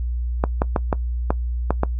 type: clicks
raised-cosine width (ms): 1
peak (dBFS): -4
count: 7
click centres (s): 0.439 / 0.619 / 0.762 / 0.928 / 1.305 / 1.706 / 1.834
effects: noise-tail reverb RT60 0.1 s tail -20 dB re dry + added 60 Hz sine -21 dBFS peak until 1.99 s